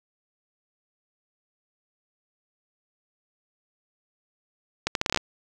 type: accelerating click train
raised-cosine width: 0.2 ms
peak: -6 dBFS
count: 9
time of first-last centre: 4.87-5.174 s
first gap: 82 ms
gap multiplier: 0.76
effects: 7-bit

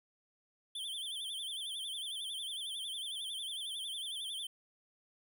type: tone with vibrato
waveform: square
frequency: 3309 Hz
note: G#7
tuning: 7 cents flat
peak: -39 dBFS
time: 0.75-4.47 s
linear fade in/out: 5 ms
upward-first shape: sine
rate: 11 Hz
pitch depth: 130 cents each way
effects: none

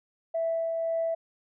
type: tone with tremolo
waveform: sine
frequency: 659.3 Hz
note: E5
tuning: in tune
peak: -24 dBFS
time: 0.34-1.15 s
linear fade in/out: 10 ms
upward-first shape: triangle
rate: 1.9 Hz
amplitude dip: 30%
effects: tanh soft clip ceiling -20 dBFS

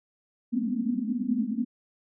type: band-pass noise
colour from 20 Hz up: white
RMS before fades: -28 dBFS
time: 0.52-1.65 s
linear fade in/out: 20 ms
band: 210 to 260 Hz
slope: 96 dB/octave
effects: none

